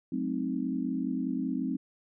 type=chord; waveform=sine; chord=F# diminished seventh; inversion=none; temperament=equal with one note detuned; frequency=185 / 216.3 / 261.6 / 311.1 Hz; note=F#3 / A3 / C4 / Eb4; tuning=0 / -29 / 0 / 0 cents; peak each=-36 / -36 / -31 / -36 dBFS; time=0.12-1.77 s; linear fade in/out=5 ms; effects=none